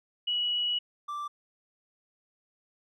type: tone pair in turn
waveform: sine / triangle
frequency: 2927 / 1173.7 Hz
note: F#7 / D6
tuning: -19 / -1 cents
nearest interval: octave + major third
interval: 1582 cents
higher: first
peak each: -26 / -31 dBFS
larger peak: first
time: 0.27-0.79 / 1.08-1.28 s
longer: first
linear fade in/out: 10 ms
effects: none